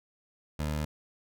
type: tone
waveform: 20% pulse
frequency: 75.6 Hz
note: D#2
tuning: 49 cents flat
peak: -25 dBFS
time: 0.59-0.85 s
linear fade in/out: 5 ms
effects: none